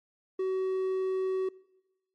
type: tone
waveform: triangle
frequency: 377.2 Hz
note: F#4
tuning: 33 cents sharp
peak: -25 dBFS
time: 0.39-1.49 s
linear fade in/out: 5 ms
effects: noise-tail reverb RT60 1.0 s tail -22 dB re dry + MP3 48 kbps